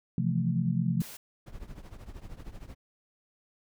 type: chord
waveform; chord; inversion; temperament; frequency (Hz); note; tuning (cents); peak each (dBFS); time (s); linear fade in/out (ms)
sine; F major seventh; second; equal; 130.81 / 164.81 / 174.61 / 220; C3 / E3 / F3 / A3; 0 / 0 / 0 / 0; -30 / -32 / -29 / -33; 0.18-1.02; 2
type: noise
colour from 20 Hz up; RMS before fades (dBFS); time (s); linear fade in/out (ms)
white; -45; 1-1.17; 5
type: noise with tremolo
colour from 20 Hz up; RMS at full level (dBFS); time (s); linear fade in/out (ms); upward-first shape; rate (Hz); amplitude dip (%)
brown; -40; 1.46-2.75; 10; triangle; 13; 85
effects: none